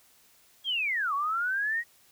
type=linear two-way sweep; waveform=sine; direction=down then up; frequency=3322 to 1094 to 1912 Hz; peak=-26 dBFS; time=0.64-1.84 s; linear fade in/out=50 ms; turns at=1.14 s; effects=white hiss -61 dBFS RMS until 2.11 s